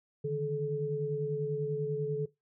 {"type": "tone cluster", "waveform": "sine", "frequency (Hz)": [145.3, 155.4, 431.1], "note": ["D3", "D#3", "A4"], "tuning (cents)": [-18, -2, -35], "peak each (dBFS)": [-36, -38, -32], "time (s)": [0.24, 2.26], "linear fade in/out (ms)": 10, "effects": ["noise-tail reverb RT60 0.2 s tail -20 dB re dry"]}